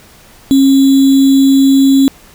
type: tone with sample-and-hold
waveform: sine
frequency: 271.5 Hz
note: C#4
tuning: 36 cents flat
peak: -4 dBFS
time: 0.51-2.08 s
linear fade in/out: 0 ms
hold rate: 3675 Hz
effects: pink hiss -41 dBFS RMS until 2.34 s